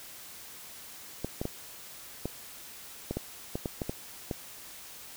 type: clicks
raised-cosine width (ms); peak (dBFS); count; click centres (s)
2; -18; 11; 1.246 / 1.415 / 1.454 / 2.256 / 3.11 / 3.17 / 3.555 / 3.658 / 3.818 / 3.895 / 4.312
effects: white hiss -47 dBFS RMS until 5.16 s